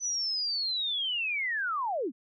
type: linear sweep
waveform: sine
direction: down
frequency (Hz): 6040 to 209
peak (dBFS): -28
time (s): 0-2.12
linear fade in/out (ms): 50
effects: none